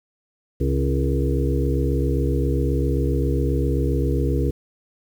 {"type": "harmonic tone with a mistuned harmonic", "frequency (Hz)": 67.5, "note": "C#2", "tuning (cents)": -45, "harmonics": [1, 2, 4, 5, 6, 7], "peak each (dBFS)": [-21, -24, -27, -28, -29, -29], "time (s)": [0.6, 4.51], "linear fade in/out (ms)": 10, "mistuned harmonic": 6, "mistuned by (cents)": 48, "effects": ["8-bit"]}